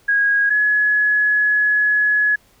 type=tone pair in turn; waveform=sine; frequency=1645 / 1692.2 Hz; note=G#6 / G#6; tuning=-17 / +32 cents; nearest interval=unison; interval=49 cents; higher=second; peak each=-13 dBFS; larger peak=neither; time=0.08-0.5 / 0.5-2.36 s; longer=second; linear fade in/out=10 ms; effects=pink hiss -55 dBFS RMS until 2.6 s